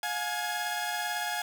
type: tone cluster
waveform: sawtooth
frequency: 712 / 842 / 1666 Hz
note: F5 / G#5 / G#6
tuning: +33 / +24 / +5 cents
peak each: -31 dBFS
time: 0.03-1.42 s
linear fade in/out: 2 ms
effects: 9-bit